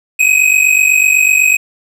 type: tone pair together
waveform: square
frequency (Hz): 2500 / 2548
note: D#7 / D#7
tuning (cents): +8 / +41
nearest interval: unison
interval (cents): 33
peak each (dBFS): -11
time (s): 0.19-1.57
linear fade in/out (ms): 10
effects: low-pass 12000 Hz 12 dB/octave + 7-bit